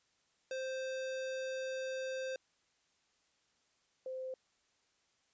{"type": "tone pair in turn", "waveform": ["square", "sine"], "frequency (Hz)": [523.3, 518.8], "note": ["C5", "C5"], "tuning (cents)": [0, -15], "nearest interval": "unison", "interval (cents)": 15, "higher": "first", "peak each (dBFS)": [-38, -39], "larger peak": "first", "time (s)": [[0.51, 2.36], [4.06, 4.34]], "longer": "first", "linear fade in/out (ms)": 2, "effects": ["white hiss -75 dBFS RMS until 5.33 s", "resampled to 16000 Hz"]}